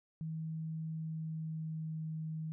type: tone with pitch glide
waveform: sine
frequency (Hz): 159.7 to 158.14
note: D#3 to D#3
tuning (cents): +45 to +28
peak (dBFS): -37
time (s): 0.21-2.52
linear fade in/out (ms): 0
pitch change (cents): -17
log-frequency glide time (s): 0.89-2.08
effects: none